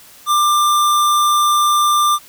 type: tone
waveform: square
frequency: 1189 Hz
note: D6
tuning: 21 cents sharp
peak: -12 dBFS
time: 0.26-2.19 s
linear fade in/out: 50 ms
effects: white hiss -43 dBFS RMS until 2.28 s